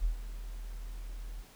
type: tone with ADSR envelope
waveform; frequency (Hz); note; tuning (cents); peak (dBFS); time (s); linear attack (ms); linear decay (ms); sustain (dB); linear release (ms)
sine; 40.54; E1; -28; -24; 0-1.44; 44; 110; -14; 35
effects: pink hiss -57 dBFS RMS until 1.55 s